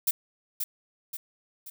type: noise with echo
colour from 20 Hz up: violet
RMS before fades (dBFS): -24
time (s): 0.07-0.11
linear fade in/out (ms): 5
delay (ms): 530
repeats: 3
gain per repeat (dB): -6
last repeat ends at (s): 1.7
effects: none